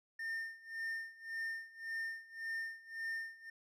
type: tone with tremolo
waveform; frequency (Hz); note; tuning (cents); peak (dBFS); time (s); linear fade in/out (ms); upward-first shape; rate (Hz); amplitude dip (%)
triangle; 1812; A#6; -50; -35; 0.19-3.5; 5; sine; 1.8; 90
effects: none